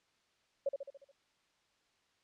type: tone with echo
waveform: sine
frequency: 554.4 Hz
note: C#5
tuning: in tune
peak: -29 dBFS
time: 0.66-0.69 s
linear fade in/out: 5 ms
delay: 71 ms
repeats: 6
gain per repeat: -5 dB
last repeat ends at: 1.116 s
effects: white hiss -74 dBFS RMS until 2.23 s + low-pass 5000 Hz 12 dB/octave